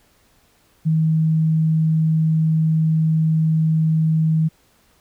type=tone; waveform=sine; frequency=159 Hz; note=D#3; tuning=38 cents sharp; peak=-14 dBFS; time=0.85-4.49 s; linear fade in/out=20 ms; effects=pink hiss -58 dBFS RMS until 5 s